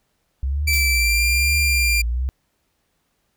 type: tone with vibrato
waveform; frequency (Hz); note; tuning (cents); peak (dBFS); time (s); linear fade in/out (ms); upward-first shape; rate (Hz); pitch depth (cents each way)
sine; 65; C2; -11; -19; 0.43-2.29; 0; triangle; 1.1; 260
type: tone with pitch glide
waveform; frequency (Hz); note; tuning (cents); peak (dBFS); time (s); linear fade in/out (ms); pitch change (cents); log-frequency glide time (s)
sawtooth; 2328 to 2385; D7 to D7; -16 to +26; -14; 0.67-2.02; 10; +42; 0.9-1.24
type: noise with exponential decay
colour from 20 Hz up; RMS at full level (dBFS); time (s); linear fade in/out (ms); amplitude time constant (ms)
violet; -24; 0.73-1.01; 2; 60
effects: pink hiss -69 dBFS RMS until 3.36 s